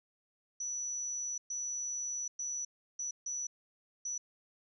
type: tone bursts at uneven times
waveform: sine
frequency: 5920 Hz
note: F#8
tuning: in tune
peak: -35 dBFS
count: 6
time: 0.6-1.38 / 1.5-2.28 / 2.39-2.65 / 2.99-3.11 / 3.26-3.47 / 4.05-4.18 s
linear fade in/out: 5 ms
effects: none